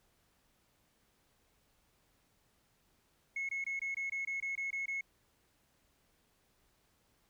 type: tone bursts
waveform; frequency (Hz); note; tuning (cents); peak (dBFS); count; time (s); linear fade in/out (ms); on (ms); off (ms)
sine; 2182; C#7; -28; -33; 11; 3.36-5.01; 5; 130; 22
effects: tanh soft clip ceiling -32 dBFS + pink hiss -73 dBFS RMS until 7.29 s